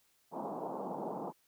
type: band-pass noise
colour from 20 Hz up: white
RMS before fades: -40 dBFS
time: 0.31-1.33 s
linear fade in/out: 50 ms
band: 160 to 970 Hz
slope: 48 dB/octave
effects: white hiss -72 dBFS RMS until 1.47 s